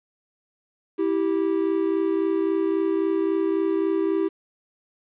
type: tone pair together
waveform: triangle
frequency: 326.7 / 390.4 Hz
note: E4 / G4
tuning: -15 / -7 cents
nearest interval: minor third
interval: 308 cents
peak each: -21 dBFS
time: 0.98-4.29 s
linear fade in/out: 20 ms
effects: resampled to 8000 Hz + 9-bit